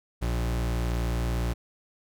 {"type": "tone pair together", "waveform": "square", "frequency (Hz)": [58.62, 116.54], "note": ["A#1", "A#2"], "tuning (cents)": [10, 0], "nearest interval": "octave", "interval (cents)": 1190, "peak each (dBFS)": [-27, -33], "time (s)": [0.21, 1.54], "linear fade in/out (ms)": 20, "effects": []}